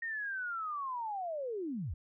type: linear sweep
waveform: sine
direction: down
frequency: 1864.7 to 58.9 Hz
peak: -35 dBFS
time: 0.02-1.94 s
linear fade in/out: 5 ms
effects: none